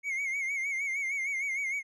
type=tone with vibrato; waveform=triangle; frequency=2181 Hz; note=C#7; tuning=29 cents flat; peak=-28 dBFS; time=0.03-1.83 s; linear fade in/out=50 ms; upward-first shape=sine; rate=6.5 Hz; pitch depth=77 cents each way; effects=resampled to 24000 Hz